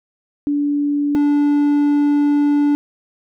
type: tone pair in turn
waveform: sine / triangle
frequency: 289.3 / 290.5 Hz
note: D4 / D4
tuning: -26 / -19 cents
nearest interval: unison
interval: 7 cents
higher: second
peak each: -15 / -10 dBFS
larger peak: second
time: 0.47-1.15 / 1.15-2.75 s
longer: second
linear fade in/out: 0 ms
effects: none